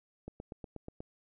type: click train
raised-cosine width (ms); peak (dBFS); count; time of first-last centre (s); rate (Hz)
2; -29; 7; 0.28-1.005; 8.28
effects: none